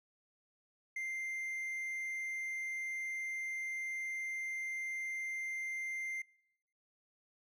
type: tone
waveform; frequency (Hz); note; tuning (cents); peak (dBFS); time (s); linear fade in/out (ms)
triangle; 2093; C7; 0; -35; 0.96-6.22; 5
effects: noise-tail reverb RT60 0.9 s tail -26 dB re dry